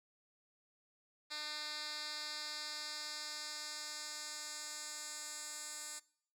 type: tone with band-pass filter sweep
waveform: 10% pulse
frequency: 301.2 Hz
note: D4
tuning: 44 cents sharp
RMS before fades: -45 dBFS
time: 1.3-6 s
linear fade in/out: 20 ms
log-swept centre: 4100 to 7900 Hz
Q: 1.9
effects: noise-tail reverb RT60 0.6 s tail -23 dB re dry